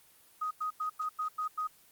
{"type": "tone bursts", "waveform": "sine", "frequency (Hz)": 1251, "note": "D#6", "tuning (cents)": 9, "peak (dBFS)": -30, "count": 7, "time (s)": [0.41, 1.674], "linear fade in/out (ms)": 10, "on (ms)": 100, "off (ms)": 94, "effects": ["white hiss -61 dBFS RMS until 1.91 s", "Opus 24 kbps"]}